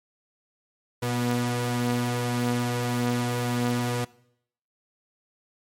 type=tone pair together; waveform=sawtooth; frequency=121 / 243.7 Hz; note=B2 / B3; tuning=-35 / -23 cents; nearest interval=octave; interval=1212 cents; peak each=-23 dBFS; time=1.02-4.05 s; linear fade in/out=10 ms; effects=noise-tail reverb RT60 0.7 s tail -21 dB re dry + MP3 64 kbps